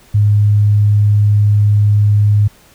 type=tone; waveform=sine; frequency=103.83 Hz; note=G#2; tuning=in tune; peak=-7 dBFS; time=0.14-2.48 s; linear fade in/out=10 ms; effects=pink hiss -46 dBFS RMS until 2.74 s